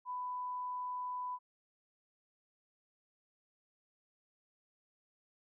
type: tone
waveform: sine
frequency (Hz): 996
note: B5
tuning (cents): +14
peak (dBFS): -37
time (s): 0.05-1.39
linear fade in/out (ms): 50
effects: none